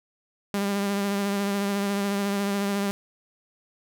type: tone with vibrato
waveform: sawtooth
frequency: 200.2 Hz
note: G3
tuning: 37 cents sharp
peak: -20 dBFS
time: 0.54-2.91 s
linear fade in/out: 0 ms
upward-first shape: triangle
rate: 14 Hz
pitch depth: 29 cents each way
effects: none